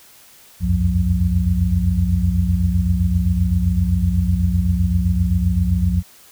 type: tone cluster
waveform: sine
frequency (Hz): 64.7 / 84.2 / 92 / 178.4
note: C2 / E2 / F#2 / F3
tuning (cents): -19 / +37 / -9 / +37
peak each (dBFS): -20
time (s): 0.6-6.03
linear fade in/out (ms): 50
effects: white hiss -47 dBFS RMS until 6.31 s